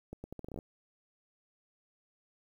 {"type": "accelerating click train", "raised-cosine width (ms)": 2, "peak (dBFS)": -29, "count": 11, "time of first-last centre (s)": [0.13, 0.588], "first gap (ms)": 110, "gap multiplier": 0.78, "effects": ["10-bit"]}